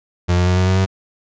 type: tone with pitch steps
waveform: 35% pulse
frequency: 88.2 / 89.53 / 90.89 / 92.26 / 93.66 / 95.08 Hz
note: F2 / F2 / F#2 / F#2 / F#2 / F#2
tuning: +18 / +44 / -30 / -4 / +22 / +48 cents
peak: -11 dBFS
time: 0.28-0.862 s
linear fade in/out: 20 ms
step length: 97 ms
effects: resampled to 16000 Hz